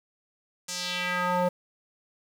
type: tone with band-pass filter sweep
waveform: square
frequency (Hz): 179.5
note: F3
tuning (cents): +48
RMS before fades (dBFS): -28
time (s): 0.68-1.49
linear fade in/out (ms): 10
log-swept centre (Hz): 7100 to 600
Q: 1.9
effects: 8-bit